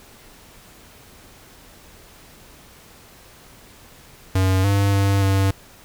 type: tone with pitch steps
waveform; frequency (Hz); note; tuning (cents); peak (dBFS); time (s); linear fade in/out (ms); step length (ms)
square; 94.4 / 99.7 / 98.8 / 97.1; F#2 / G2 / G2 / G2; +35 / +30 / +14 / -16; -16; 4.35-5.51; 5; 290
effects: pink hiss -47 dBFS RMS until 5.84 s